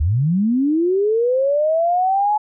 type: linear sweep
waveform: sine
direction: up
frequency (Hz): 66.5 to 856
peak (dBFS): -14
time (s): 0-2.38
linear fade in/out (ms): 10
effects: none